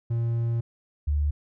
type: tone pair in turn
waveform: triangle / sine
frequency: 116.54 / 73.42 Hz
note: A#2 / D2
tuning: 0 / 0 cents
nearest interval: minor sixth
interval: 800 cents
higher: first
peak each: -21 dBFS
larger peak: neither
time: 0.1-0.61 / 1.07-1.31 s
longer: first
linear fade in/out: 10 ms
effects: none